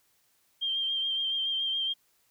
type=tone with vibrato; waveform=sine; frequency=3175 Hz; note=G7; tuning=21 cents sharp; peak=-27 dBFS; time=0.61-1.94 s; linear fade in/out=20 ms; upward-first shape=triangle; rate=7.1 Hz; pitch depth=31 cents each way; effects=white hiss -69 dBFS RMS until 2.3 s